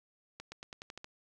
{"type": "accelerating click train", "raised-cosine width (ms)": 0.2, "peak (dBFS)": -27, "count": 8, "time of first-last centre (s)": [0.4, 1.044], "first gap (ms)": 120, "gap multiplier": 0.91, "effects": []}